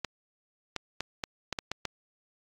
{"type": "clicks", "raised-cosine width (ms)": 0.2, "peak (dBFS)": -14, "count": 8, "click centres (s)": [0.047, 0.763, 1.006, 1.238, 1.527, 1.588, 1.716, 1.853], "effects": ["AAC 64 kbps"]}